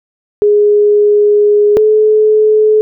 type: tone pair in turn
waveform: sine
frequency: 415.3 / 429.4 Hz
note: G#4 / A4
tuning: 0 / -42 cents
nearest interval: minor second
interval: 58 cents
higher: second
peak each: -5 dBFS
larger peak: neither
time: 0.42-1.77 / 1.77-2.81 s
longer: first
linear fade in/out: 0 ms
effects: none